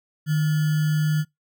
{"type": "tone with sample-and-hold", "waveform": "sine", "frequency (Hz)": 153.3, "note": "D#3", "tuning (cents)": -25, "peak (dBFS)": -18, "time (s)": [0.26, 1.25], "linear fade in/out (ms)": 50, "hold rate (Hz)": 1575, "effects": ["noise-tail reverb RT60 0.2 s tail -26 dB re dry"]}